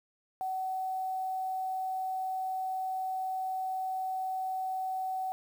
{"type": "tone with quantisation", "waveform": "sine", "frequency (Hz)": 754, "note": "F#5", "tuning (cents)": 32, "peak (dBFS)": -31, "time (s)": [0.41, 5.32], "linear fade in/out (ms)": 0, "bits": 9, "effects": []}